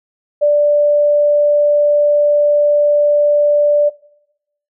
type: tone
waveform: sine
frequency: 587.3 Hz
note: D5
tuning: in tune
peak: -8 dBFS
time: 0.41-3.9 s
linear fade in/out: 20 ms
effects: noise-tail reverb RT60 0.8 s tail -20 dB re dry